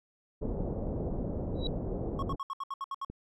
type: low-pass noise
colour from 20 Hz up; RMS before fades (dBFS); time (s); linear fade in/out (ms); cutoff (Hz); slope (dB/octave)
pink; -34; 0.41-2.36; 20; 610; 24
type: tone with exponential growth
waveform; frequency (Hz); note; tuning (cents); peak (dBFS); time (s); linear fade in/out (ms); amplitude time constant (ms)
sine; 3890; B7; -27; -30; 1.55-1.67; 2; 24
type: tone bursts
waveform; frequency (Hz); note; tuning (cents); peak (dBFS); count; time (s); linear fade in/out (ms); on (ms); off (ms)
triangle; 1095; C#6; -22; -31; 9; 2.19-3.048; 2; 34; 69
type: click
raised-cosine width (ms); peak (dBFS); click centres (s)
3; -29; 3.1
effects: none